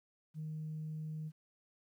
sine tone, 155.56 Hz, D#3, in tune, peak -38 dBFS, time 0.34-1.32 s, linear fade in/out 50 ms, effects tanh soft clip ceiling -35 dBFS + 12-bit

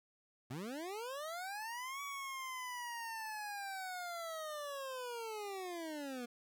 25% pulse linear two-way sweep, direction up then down, 114 to 1138 to 236.1 Hz, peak -38 dBFS, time 0.5-6.26 s, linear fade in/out 10 ms, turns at 2.02 s, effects none

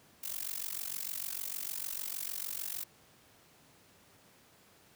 blue noise with amplitude modulation, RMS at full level -35 dBFS, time 0.23-2.84 s, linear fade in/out 10 ms, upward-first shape sine, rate 46.6 Hz, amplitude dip 95%, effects pink hiss -62 dBFS RMS until 4.95 s + high-pass 100 Hz 12 dB/octave

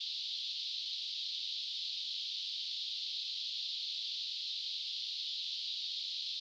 pink band-pass noise, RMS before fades -40 dBFS, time 0-6.4 s, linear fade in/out 10 ms, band 3400 to 4500 Hz, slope 48 dB/octave, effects none

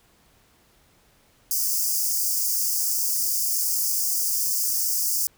white high-pass noise, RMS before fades -24 dBFS, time 1.51-5.27 s, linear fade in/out 0 ms, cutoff 4800 Hz, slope 96 dB/octave, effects pink hiss -60 dBFS RMS until 5.37 s

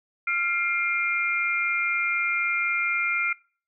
sine tone cluster, 1383 / 2112 / 2388 Hz, F6 / C7 / D7, -17 / +16 / +28 cents, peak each -27 dBFS, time 0.27-3.33 s, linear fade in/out 5 ms, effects noise-tail reverb RT60 0.4 s tail -23 dB re dry

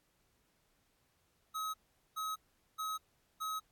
square tone bursts, 1276 Hz, D#6, 43 cents sharp, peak -37 dBFS, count 4, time 1.54-3.6 s, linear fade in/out 20 ms, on 200 ms, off 420 ms, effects pink hiss -75 dBFS RMS until 3.71 s + AAC 64 kbps

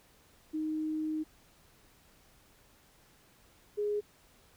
sine tone pair in turn, 311.1 / 415.3 Hz, D#4 / G#4, 0 / 0 cents, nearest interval perfect fourth, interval 500 cents, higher second, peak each -31 / -29 dBFS, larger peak second, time 0.53-1.24 / 3.77-4.01 s, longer first, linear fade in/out 20 ms, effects pink hiss -63 dBFS RMS until 4.56 s

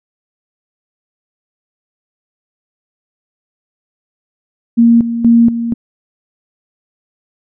sine tone with tremolo, 233.1 Hz, A#3, in tune, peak -4 dBFS, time 4.77-5.74 s, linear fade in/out 20 ms, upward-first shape square, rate 2.1 Hz, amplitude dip 70%, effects none

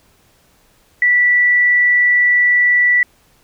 sine tone, 1961 Hz, B6, 13 cents flat, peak -9 dBFS, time 1.02-3.03 s, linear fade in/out 2 ms, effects pink hiss -54 dBFS RMS until 3.43 s

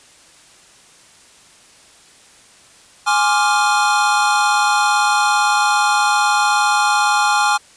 square chord, D half-diminished seventh, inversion second, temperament equal with one note detuned, 830.6 / 1056.8 / 1174.7 / 1396.9 Hz, Ab5 / C6 / D6 / F6, 0 / +17 / 0 / 0 cents, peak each -17 / -23 / -21 / -19 dBFS, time 3.06-7.58 s, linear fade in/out 20 ms, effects white hiss -47 dBFS RMS until 7.76 s + resampled to 22050 Hz

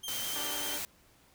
sawtooth tone with vibrato, 3136 Hz, G7, in tune, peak -35 dBFS, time 0.03-0.77 s, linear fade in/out 10 ms, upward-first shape triangle, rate 10 Hz, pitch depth 39 cents each way
white noise, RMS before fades -37 dBFS, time 0.08-0.85 s, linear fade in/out 0 ms
10% pulse chord, G minor, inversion second, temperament equal, 293.7 / 392 / 466.2 Hz, D4 / G4 / Bb4, 0 / 0 / 0 cents, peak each -34 / -38 / -40 dBFS, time 0.35-0.79 s, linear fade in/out 10 ms
effects pink hiss -63 dBFS RMS until 1.34 s

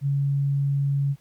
sine tone, 140 Hz, C#3, 18 cents sharp, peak -20 dBFS, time 0.01-1.16 s, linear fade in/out 50 ms, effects pink hiss -62 dBFS RMS until 1.2 s

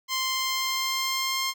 10% pulse tone with pitch glide, 1046.5 to 1061.1 Hz, C6 to C6, 0 to +24 cents, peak -17 dBFS, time 0.08-1.54 s, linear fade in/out 50 ms, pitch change +24 cents, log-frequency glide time 0.26-1.42 s, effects none

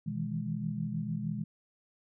sine chord, E major seventh, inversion second, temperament equal with one note detuned, 123.47 / 158.28 / 164.81 / 207.7 Hz, B2 / D#3 / E3 / G#3, 0 / +30 / 0 / 0 cents, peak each -39 / -37 / -38 / -36 dBFS, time 0.06-1.44 s, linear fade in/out 10 ms, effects none

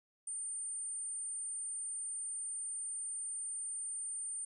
sine tone, 8970 Hz, C#9, 19 cents sharp, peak -38 dBFS, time 0.27-4.45 s, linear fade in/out 5 ms, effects none

